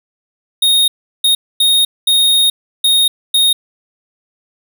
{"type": "tone bursts at uneven times", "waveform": "square", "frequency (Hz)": 3716, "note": "A#7", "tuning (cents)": -6, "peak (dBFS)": -9, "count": 6, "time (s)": [[0.62, 0.88], [1.24, 1.35], [1.6, 1.85], [2.07, 2.5], [2.84, 3.08], [3.34, 3.53]], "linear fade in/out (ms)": 5, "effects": []}